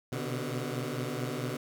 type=tone cluster; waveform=15% pulse; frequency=122.9 / 127.4 / 147.1 Hz; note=B2 / C3 / D3; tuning=-8 / -46 / +3 cents; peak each=-31 / -30 / -31 dBFS; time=0.12-1.57 s; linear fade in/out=5 ms; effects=none